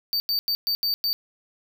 square tone bursts at uneven times, 4600 Hz, D8, 37 cents flat, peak -22 dBFS, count 6, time 0.13-0.2 / 0.29-0.39 / 0.48-0.55 / 0.67-0.75 / 0.83-0.94 / 1.04-1.13 s, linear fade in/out 0 ms, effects none

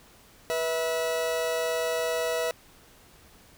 40% pulse tone pair together, 487.5 / 650 Hz, B4 / E5, -23 / -24 cents, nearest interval perfect fourth, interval 499 cents, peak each -28 dBFS, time 0.5-2.51 s, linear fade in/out 0 ms, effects pink hiss -55 dBFS RMS until 3.57 s

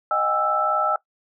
sine tone cluster, 619 / 748 / 812 / 1322 Hz, D#5 / F#5 / G#5 / E6, -9 / +19 / -39 / +5 cents, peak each -26 / -29 / -26 / -20 dBFS, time 0.11-0.96 s, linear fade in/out 2 ms, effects noise-tail reverb RT60 0.1 s tail -19 dB re dry

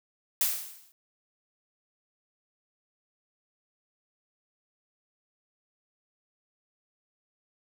blue noise with exponential decay, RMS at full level -23 dBFS, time 0.41-0.92 s, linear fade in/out 1 ms, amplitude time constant 110 ms, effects none

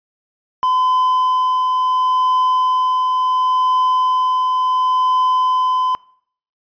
triangle tone with tremolo, 1017 Hz, C6, 50 cents flat, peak -10 dBFS, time 0.63-5.95 s, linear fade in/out 0 ms, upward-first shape triangle, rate 0.71 Hz, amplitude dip 25%, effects noise-tail reverb RT60 0.6 s tail -23 dB re dry + resampled to 11025 Hz

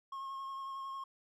triangle tone with vibrato, 1081 Hz, C#6, 44 cents flat, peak -38 dBFS, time 0.12-1.04 s, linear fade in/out 5 ms, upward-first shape triangle, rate 11 Hz, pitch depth 21 cents each way, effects none

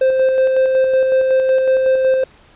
triangle tone with tremolo, 523.3 Hz, C5, in tune, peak -8 dBFS, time 0.01-2.24 s, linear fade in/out 5 ms, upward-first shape square, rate 5.4 Hz, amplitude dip 30%, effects pink hiss -48 dBFS RMS until 2.55 s + resampled to 8000 Hz

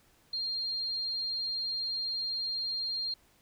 sine tone, 4204 Hz, C8, 7 cents sharp, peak -31 dBFS, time 0.33-3.14 s, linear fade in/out 5 ms, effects pink hiss -65 dBFS RMS until 3.41 s

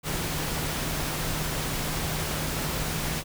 sine tone in noise, 154.3 Hz, D#3, 14 cents flat, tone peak -35 dBFS, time 0.03-3.24 s, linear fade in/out 50 ms, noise pink, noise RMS -30 dBFS, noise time 0.03-3.24 s, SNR -8 dB, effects none

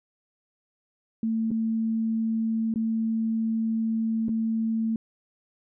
sine tone with dropouts, 223.9 Hz, A3, 30 cents sharp, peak -23 dBFS, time 1.23-4.96 s, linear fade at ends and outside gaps 2 ms, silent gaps 1.507-1.514 / 2.74-2.758 / 4.284-4.291 s, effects none

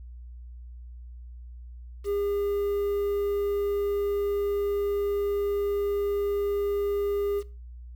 triangle tone with quantisation, 405 Hz, G#4, 43 cents flat, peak -23 dBFS, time 2.04-7.43 s, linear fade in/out 50 ms, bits 8, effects noise-tail reverb RT60 0.3 s tail -19 dB re dry + added 60 Hz sine -40 dBFS peak until 7.95 s

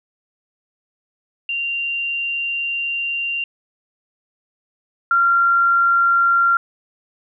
sine tone pair in turn, 2774 / 1379.8 Hz, F7 / F6, -12 / -21 cents, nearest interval octave, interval 1209 cents, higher first, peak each -20 / -12 dBFS, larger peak second, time 1.49-3.44 / 5.11-6.57 s, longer first, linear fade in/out 2 ms, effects none

